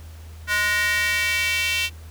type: tone with high-pass filter sweep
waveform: square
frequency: 208 Hz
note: G#3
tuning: 3 cents sharp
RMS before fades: -22 dBFS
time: 0.47-1.9 s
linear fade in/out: 50 ms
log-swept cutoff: 1600 to 2700 Hz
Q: 3.7
effects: added 80 Hz sine -37 dBFS peak until 2.1 s + pink hiss -50 dBFS RMS until 2.1 s